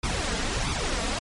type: noise with flanger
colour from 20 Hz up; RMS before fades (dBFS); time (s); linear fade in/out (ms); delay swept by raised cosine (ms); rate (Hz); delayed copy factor
pink; -27; 0.03-1.19; 5; 0.81 to 4.41; 1.5; +0.7
effects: low-pass 8000 Hz 12 dB/octave + MP3 48 kbps